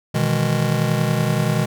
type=chord; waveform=square; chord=E major seventh; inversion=second; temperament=just; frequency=123.61 / 154.51 / 164.81 / 206 Hz; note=B2 / D#3 / E3 / G#3; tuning=+2 / -12 / 0 / -14 cents; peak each=-22 / -22 / -27 / -25 dBFS; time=0.14-1.66 s; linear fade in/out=10 ms; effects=none